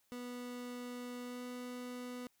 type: tone with pitch glide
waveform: 30% pulse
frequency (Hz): 245.6 to 247.5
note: B3 to B3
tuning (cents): -9 to +4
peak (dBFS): -40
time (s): 0.12-2.27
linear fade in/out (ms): 0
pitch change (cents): +13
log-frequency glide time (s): 1.23-1.43
effects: white hiss -75 dBFS RMS until 2.4 s